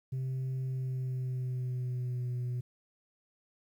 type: tone with pitch glide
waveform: sine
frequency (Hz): 130.81 to 123.47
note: C3 to B2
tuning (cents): 0 to 0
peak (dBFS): -29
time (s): 0.12-2.61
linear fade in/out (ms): 10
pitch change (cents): -100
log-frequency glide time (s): 0.63-2.33
effects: tanh soft clip ceiling -31 dBFS + 11-bit